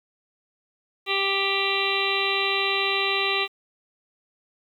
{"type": "harmonic tone", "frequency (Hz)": 393, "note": "G4", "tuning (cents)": 4, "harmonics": [1, 2, 3, 5, 6, 7, 8, 9, 10], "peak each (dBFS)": [-29, -33, -30, -31, -29, -28, -33, -34, -29], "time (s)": [1.06, 3.48], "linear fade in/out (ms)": 50, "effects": ["9-bit"]}